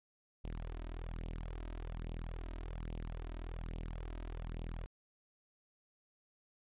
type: tone with flanger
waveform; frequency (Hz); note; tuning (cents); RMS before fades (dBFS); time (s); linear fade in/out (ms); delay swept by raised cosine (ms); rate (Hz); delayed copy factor
sawtooth; 40.81; E1; -17; -43; 0.44-4.86; 0; 0.3 to 3.2; 1.2; +0.7
effects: resampled to 8000 Hz